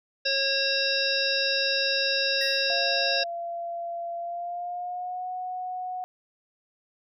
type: harmonic tone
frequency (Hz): 545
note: C#5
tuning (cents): -29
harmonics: 1 / 3 / 5 / 7 / 9 / 10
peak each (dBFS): -30 / -30 / -30 / -30 / -30 / -30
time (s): 0.25-3.24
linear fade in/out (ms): 10
type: tone with exponential decay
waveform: square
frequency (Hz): 1887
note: A#6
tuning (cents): +21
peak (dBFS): -32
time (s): 2.41-2.85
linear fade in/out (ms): 2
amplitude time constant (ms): 95
type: tone with pitch glide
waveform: sine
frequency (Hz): 685 to 734.2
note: F5 to F#5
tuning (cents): -34 to -14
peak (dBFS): -30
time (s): 2.7-6.04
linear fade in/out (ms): 0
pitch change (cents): +120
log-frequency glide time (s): 4.17-5.28
effects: none